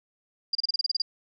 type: tone bursts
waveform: sine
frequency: 4815 Hz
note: D8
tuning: 42 cents sharp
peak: -22 dBFS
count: 10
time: 0.53-1.02 s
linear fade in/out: 5 ms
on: 22 ms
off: 30 ms
effects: none